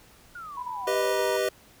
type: exponential sweep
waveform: sine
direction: down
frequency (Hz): 1470 to 460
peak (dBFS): -37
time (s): 0.35-1.21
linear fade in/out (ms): 5
type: tone with pitch glide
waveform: sine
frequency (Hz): 987.8 to 954.7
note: B5 to A#5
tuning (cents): 0 to +41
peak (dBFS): -32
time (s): 0.57-1.37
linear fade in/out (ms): 5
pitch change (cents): -59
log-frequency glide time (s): 0.99-1.25
type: chord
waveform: square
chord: G augmented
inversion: none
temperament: equal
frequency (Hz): 392 / 493.9 / 622.3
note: G4 / B4 / D#5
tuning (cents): 0 / 0 / 0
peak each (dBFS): -29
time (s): 0.87-1.49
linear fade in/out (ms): 5
effects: pink hiss -55 dBFS RMS until 1.8 s